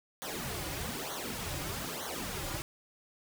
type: noise with flanger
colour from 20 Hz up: pink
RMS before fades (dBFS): -38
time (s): 0.22-2.62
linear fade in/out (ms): 0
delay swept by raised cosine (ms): 0.39 to 4.59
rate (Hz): 1.1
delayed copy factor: -0.95
effects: none